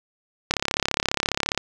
click train, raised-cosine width 0.2 ms, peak -3 dBFS, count 38, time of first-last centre 0.51-1.576 s, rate 34.7 Hz, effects none

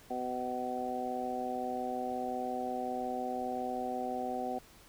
harmonic tone, 125.6 Hz, B2, 30 cents sharp, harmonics 2 / 3 / 4 / 5 / 6, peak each -40 / -43 / -41 / -43 / -36 dBFS, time 0.1-4.59 s, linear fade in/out 10 ms, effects pink hiss -58 dBFS RMS until 4.88 s

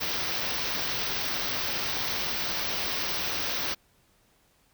white band-stop noise, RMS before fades -30 dBFS, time 0-3.75 s, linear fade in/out 20 ms, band 6000 to 16000 Hz, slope 96 dB/octave, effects pink hiss -65 dBFS RMS until 4.73 s

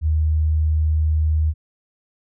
sine tone, 77.78 Hz, D#2, in tune, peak -15 dBFS, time 0.01-1.54 s, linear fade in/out 50 ms, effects none

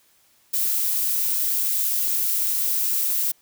violet noise with amplitude modulation, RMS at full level -21 dBFS, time 0.53-3.32 s, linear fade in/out 10 ms, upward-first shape sine, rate 193 Hz, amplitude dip 35%, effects white hiss -60 dBFS RMS until 3.41 s

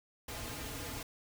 pink noise with comb filter, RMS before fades -42 dBFS, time 0.28-1.03 s, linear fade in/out 5 ms, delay 5.3 ms, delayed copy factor -0.85, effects none

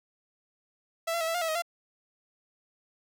sawtooth tone with pitch steps, 661 / 679 / 648 / 661 / 706 / 652 / 630 / 686 Hz, E5 / F5 / E5 / E5 / F5 / E5 / D#5 / F5, +5 / -49 / -30 / +5 / +19 / -19 / +21 / -31 cents, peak -24 dBFS, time 1.07-1.622 s, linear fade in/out 10 ms, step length 69 ms, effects none

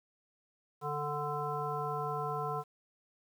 harmonic tone, 147.4 Hz, D3, 7 cents sharp, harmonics 1 / 3 / 5 / 7 / 9, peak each -40 / -39 / -39 / -38 / -41 dBFS, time 0.81-2.64 s, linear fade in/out 50 ms, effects 10-bit

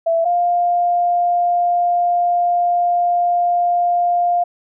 sine tone pair in turn, 664 / 702 Hz, E5 / F5, +12 / +9 cents, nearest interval minor second, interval 97 cents, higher second, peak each -13 dBFS, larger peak neither, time 0.06-0.25 / 0.25-4.44 s, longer second, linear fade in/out 10 ms, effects none

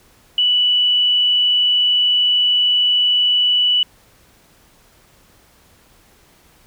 sine tone with frequency modulation, 2960 Hz, F#7, in tune, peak -12 dBFS, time 0.38-3.83 s, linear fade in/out 2 ms, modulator 33.2 Hz, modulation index 0.52, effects pink hiss -52 dBFS RMS until 6.66 s

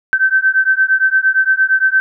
sine beating tone pair, 1540 / 1548.7 Hz, G6 / G6, -31 / -21 cents, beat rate 8.7 Hz, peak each -13 / -13 dBFS, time 0.13-2 s, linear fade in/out 0 ms, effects none

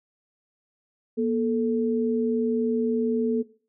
sine tone pair together, 238.3 / 439.1 Hz, A#3 / A4, +38 / -4 cents, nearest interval major seventh, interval 1058 cents, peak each -24 / -24 dBFS, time 1.17-3.43 s, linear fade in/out 20 ms, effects noise-tail reverb RT60 0.4 s tail -17 dB re dry

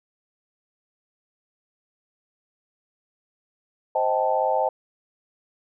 sine chord, A half-diminished seventh, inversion first, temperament equal with one note detuned, 523.3 / 627.7 / 784 / 880 Hz, C5 / Eb5 / G5 / A5, 0 / +15 / 0 / 0 cents, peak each -25 dBFS, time 3.95-4.69 s, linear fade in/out 5 ms, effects none

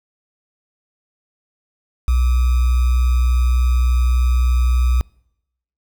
sine tone with sample-and-hold, 61.74 Hz, B1, in tune, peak -12 dBFS, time 2.08-5.01 s, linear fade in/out 0 ms, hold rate 1225 Hz, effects noise-tail reverb RT60 0.8 s tail -26 dB re dry

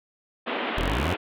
pink band-pass noise, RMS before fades -29 dBFS, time 0.46-1.17 s, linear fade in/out 20 ms, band 230 to 3400 Hz, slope 48 dB/octave
sawtooth exponential sweep, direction up, 35.97 to 98 Hz, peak -21 dBFS, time 0.77-1.14 s, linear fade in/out 10 ms
effects none

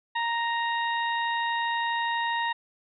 harmonic tone, 932.3 Hz, A#5, in tune, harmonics 1 / 2 / 3 / 4, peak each -27 / -30 / -38 / -37 dBFS, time 0.15-2.53 s, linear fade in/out 10 ms, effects none

